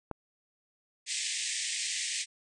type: click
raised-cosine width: 1 ms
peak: -21 dBFS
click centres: 0.113 s
type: band-pass noise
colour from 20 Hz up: white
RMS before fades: -34 dBFS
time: 1.06-2.26 s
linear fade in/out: 50 ms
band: 1800 to 8900 Hz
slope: 96 dB/octave
effects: none